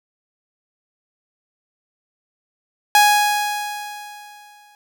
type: tone with exponential decay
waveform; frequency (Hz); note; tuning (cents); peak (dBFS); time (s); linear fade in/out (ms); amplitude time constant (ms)
sawtooth; 830.6; G#5; 0; -5; 2.95-4.75; 1; 390
effects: none